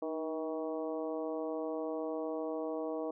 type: harmonic tone with a mistuned harmonic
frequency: 159.6 Hz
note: D#3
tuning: 44 cents sharp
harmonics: 2 / 3 / 4 / 5 / 6 / 7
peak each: -39 / -38 / -40 / -48 / -50 / -50 dBFS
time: 0.02-3.11 s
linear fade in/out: 5 ms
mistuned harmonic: 2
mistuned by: -44 cents
effects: none